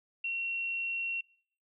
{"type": "tone", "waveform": "sine", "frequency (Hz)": 2731, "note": "F7", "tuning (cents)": -39, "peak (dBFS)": -31, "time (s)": [0.24, 1.21], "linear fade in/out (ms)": 5, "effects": ["noise-tail reverb RT60 0.6 s tail -25 dB re dry"]}